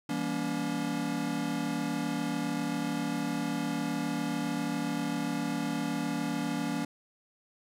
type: chord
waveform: square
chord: E diminished seventh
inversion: none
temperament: just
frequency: 164.81 / 197.78 / 237.3 / 284.8 Hz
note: E3 / G3 / Bb3 / Db4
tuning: 0 / +16 / +31 / +47 cents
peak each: -38 / -39 / -36 / -34 dBFS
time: 0.09-6.85 s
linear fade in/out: 5 ms
effects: low-pass 12000 Hz 12 dB/octave + 10-bit